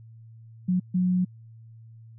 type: tone bursts at uneven times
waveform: sine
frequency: 182 Hz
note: F#3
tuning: 28 cents flat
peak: -20 dBFS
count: 2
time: 0.68-0.8 / 0.94-1.25 s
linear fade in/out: 10 ms
effects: added 113 Hz sine -45 dBFS peak until 2.18 s

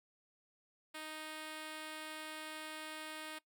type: tone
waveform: 5% pulse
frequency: 311.1 Hz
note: D#4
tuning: in tune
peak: -33 dBFS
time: 0.94-3.39 s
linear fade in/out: 10 ms
effects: noise-tail reverb RT60 0.1 s tail -20 dB re dry

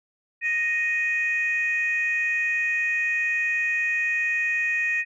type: tone pair together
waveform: sine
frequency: 1865 / 2486 Hz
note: A#6 / D#7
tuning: 0 / -2 cents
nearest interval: perfect fourth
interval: 498 cents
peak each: -23 / -24 dBFS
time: 0.41-5.05 s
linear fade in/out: 50 ms
effects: tanh soft clip ceiling -15 dBFS

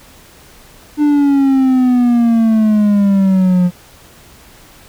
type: exponential sweep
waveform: triangle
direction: down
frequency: 299.2 to 176.3 Hz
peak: -6 dBFS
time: 0.97-3.71 s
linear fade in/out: 50 ms
effects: pink hiss -42 dBFS RMS until 4.88 s

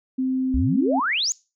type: tone with pitch glide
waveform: sine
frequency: 260 to 266.1 Hz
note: C4 to C4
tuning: -11 to +29 cents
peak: -20 dBFS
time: 0.18-1 s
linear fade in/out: 10 ms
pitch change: +40 cents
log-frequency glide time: 0.54-0.79 s
type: exponential sweep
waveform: sine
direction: up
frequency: 55.6 to 7100 Hz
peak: -20 dBFS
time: 0.54-1.32 s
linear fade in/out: 0 ms
effects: noise-tail reverb RT60 0.3 s tail -23 dB re dry

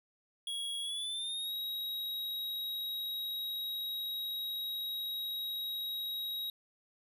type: tone with pitch glide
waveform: square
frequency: 3322 to 3816 Hz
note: G#7 to A#7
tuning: 0 to +40 cents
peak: -36 dBFS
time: 0.47-6.5 s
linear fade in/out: 2 ms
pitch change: +240 cents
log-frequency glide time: 0.81-1.53 s
effects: none

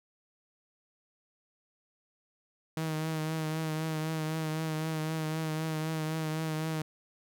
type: tone with vibrato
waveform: sawtooth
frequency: 157.8 Hz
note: D#3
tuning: 25 cents sharp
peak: -27 dBFS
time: 2.77-6.82 s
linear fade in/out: 2 ms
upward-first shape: triangle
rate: 3.9 Hz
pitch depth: 35 cents each way
effects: none

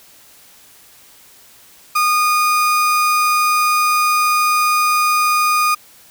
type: tone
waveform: 35% pulse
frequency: 1227 Hz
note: D#6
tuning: 25 cents flat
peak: -11 dBFS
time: 1.95-5.75 s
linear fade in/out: 10 ms
effects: white hiss -46 dBFS RMS until 6.1 s

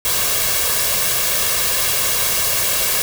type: noise with comb filter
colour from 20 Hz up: white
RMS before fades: -18 dBFS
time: 0.05-3.02 s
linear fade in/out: 0 ms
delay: 1.8 ms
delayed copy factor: +0.6
effects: none

